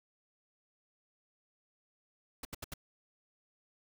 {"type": "noise bursts", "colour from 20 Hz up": "pink", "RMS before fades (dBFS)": -41, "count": 4, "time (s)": [2.43, 2.739], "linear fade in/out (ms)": 5, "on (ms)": 21, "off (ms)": 75, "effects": []}